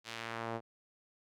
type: tone with band-pass filter sweep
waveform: sawtooth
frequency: 114.7 Hz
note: A#2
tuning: 28 cents flat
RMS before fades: -41 dBFS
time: 0.04-0.61 s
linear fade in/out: 50 ms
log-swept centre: 4100 to 600 Hz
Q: 0.94
effects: none